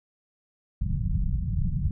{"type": "low-pass noise", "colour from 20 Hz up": "pink", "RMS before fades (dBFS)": -26, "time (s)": [0.81, 1.91], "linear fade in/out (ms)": 2, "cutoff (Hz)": 180, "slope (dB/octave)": 48, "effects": []}